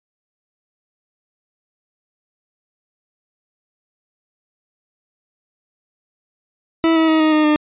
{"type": "tone with pitch steps", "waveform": "40% pulse", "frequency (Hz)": [327.4, 322.1, 317, 311.9, 306.9, 302], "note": ["E4", "E4", "D#4", "D#4", "D#4", "D4"], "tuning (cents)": [-12, -40, 32, 4, -24, 48], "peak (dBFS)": -11, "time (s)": [6.84, 7.56], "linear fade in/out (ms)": 0, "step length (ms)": 120, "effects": ["resampled to 8000 Hz"]}